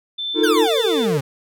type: tone with tremolo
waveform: sine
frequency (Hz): 3540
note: A7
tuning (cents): +10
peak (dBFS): -22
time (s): 0.18-1.06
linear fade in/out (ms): 10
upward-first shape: triangle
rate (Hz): 2.1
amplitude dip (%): 35
type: chord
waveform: triangle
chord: Eb suspended second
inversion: none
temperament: equal with one note detuned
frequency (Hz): 311.1 / 349.2 / 454.2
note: Eb4 / F4 / Bb4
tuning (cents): 0 / 0 / -45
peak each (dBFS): -17 / -19 / -20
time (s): 0.34-0.68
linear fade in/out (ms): 50
type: tone with pitch glide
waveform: sine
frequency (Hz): 440 to 452.9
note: A4 to A#4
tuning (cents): 0 to -50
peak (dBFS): -18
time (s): 0.38-1.18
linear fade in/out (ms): 10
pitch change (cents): +50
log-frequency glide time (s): 0.52-0.66
type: exponential sweep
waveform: 40% pulse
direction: down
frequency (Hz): 1663 to 128.8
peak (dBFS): -19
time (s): 0.43-1.21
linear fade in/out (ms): 10
effects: none